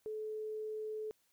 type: tone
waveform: sine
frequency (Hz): 431.8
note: A4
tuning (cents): -33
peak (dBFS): -38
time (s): 0.06-1.11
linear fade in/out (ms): 0
effects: white hiss -75 dBFS RMS until 1.32 s